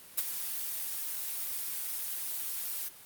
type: noise with ADSR envelope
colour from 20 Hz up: blue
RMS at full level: -25 dBFS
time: 0.17-2.89 s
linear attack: 22 ms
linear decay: 12 ms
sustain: -11 dB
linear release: 14 ms
effects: white hiss -52 dBFS RMS until 3.05 s + Opus 32 kbps